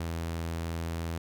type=tone; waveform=sawtooth; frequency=83 Hz; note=E2; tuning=12 cents sharp; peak=-28 dBFS; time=0-1.18 s; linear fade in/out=5 ms; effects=none